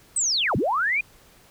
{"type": "linear two-way sweep", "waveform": "sine", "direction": "down then up", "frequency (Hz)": [8372, 82.41, 2488], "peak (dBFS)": -20, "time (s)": [0.16, 1.01], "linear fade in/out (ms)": 5, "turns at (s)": 0.56, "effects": ["pink hiss -54 dBFS RMS until 1.5 s"]}